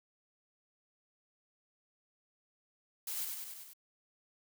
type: noise with echo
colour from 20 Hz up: blue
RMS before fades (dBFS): -39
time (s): 3.07-3.25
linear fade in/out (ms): 5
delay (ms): 97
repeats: 5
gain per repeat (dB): -3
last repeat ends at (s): 3.735
effects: none